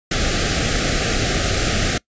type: band-stop noise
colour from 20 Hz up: pink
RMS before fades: -19 dBFS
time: 0.11-1.98 s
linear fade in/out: 5 ms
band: 780 to 1200 Hz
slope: 96 dB/octave
effects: noise-tail reverb RT60 0.1 s tail -23 dB re dry + resampled to 16000 Hz